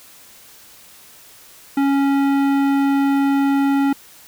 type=tone with tanh clipping; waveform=sine; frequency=277.2 Hz; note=C#4; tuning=in tune; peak=-16 dBFS; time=1.77-3.93 s; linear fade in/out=5 ms; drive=16 dB; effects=white hiss -45 dBFS RMS until 4.27 s